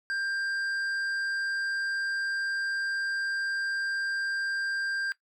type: tone with tanh clipping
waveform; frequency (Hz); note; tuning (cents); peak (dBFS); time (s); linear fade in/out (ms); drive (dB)
triangle; 1589; G6; +23; -30; 0.1-5.12; 0; 12
effects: noise-tail reverb RT60 0.1 s tail -17 dB re dry